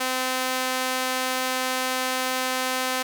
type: tone with high-pass filter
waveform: sawtooth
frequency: 257.3 Hz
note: C4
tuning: 29 cents flat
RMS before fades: -26 dBFS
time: 0-3.03 s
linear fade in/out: 10 ms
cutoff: 630 Hz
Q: 0.52
effects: none